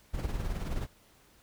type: noise with tremolo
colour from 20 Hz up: brown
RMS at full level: -31 dBFS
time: 0.13-0.87 s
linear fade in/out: 20 ms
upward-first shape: sine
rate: 19 Hz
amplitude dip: 55%
effects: pink hiss -62 dBFS RMS until 1.42 s